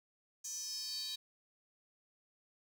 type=tone with high-pass filter sweep; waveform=square; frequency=349.2 Hz; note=F4; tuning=in tune; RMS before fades=-42 dBFS; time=0.44-1.16 s; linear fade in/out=10 ms; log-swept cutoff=6400 to 4000 Hz; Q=8; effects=12-bit

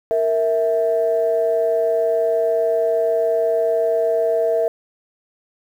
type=tone pair together; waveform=sine; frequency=463.2 / 655 Hz; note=A#4 / E5; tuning=-11 / -11 cents; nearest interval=tritone; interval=600 cents; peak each=-18 / -17 dBFS; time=0.11-4.68 s; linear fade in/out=0 ms; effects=tanh soft clip ceiling -8 dBFS + 8-bit

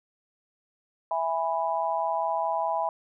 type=chord; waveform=sine; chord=E major; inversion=none; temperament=just; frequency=659.3 / 824.1 / 988.9 Hz; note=E5 / G#5 / B5; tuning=0 / -14 / +2 cents; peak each=-29 dBFS; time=1.11-2.89 s; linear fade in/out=2 ms; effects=none

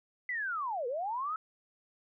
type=linear two-way sweep; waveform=sine; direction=down then up; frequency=2035 to 460.4 to 1322 Hz; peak=-32 dBFS; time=0.29-1.36 s; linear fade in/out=2 ms; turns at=0.87 s; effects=none

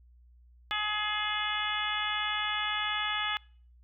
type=harmonic tone with a mistuned harmonic; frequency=421.3 Hz; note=G#4; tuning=25 cents sharp; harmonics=2 / 3 / 4 / 5 / 6 / 7 / 8; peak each=-38 / -35 / -36 / -37 / -40 / -36 / -36 dBFS; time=0.71-3.37 s; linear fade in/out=0 ms; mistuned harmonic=8; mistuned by=+25 cents; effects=noise-tail reverb RT60 0.5 s tail -26 dB re dry + added 60 Hz sine -55 dBFS peak until 3.83 s

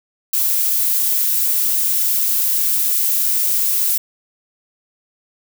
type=noise; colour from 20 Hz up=violet; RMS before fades=-17 dBFS; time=0.33-3.98 s; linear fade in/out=5 ms; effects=none

